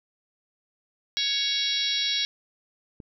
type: harmonic tone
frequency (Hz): 556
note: C#5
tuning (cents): +5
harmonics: 3 / 4 / 5 / 6 / 7 / 8 / 9 / 10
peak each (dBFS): -39 / -34 / -39 / -30 / -27 / -33 / -36 / -32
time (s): 1.17-2.25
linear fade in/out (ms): 0
type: click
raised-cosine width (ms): 3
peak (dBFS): -29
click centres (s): 3.002
effects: none